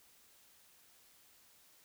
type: silence
effects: white hiss -65 dBFS RMS until 1.84 s